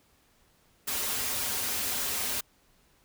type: noise with comb filter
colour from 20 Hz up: white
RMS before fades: -31 dBFS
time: 0.87-2.41 s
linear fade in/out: 10 ms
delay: 6 ms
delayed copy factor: -0.95
effects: pink hiss -65 dBFS RMS until 3.04 s